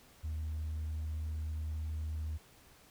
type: tone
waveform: sine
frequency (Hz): 77.9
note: D#2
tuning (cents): +3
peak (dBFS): -33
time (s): 0.23-2.38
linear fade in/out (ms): 20
effects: tanh soft clip ceiling -33 dBFS + pink hiss -61 dBFS RMS until 2.9 s